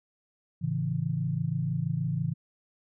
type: chord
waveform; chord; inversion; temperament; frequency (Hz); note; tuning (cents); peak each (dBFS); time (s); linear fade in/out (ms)
sine; A major; none; equal; 110 / 138.59 / 164.81; A2 / C#3 / E3; 0 / 0 / 0; -34 / -30 / -30; 0.61-2.34; 20
effects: none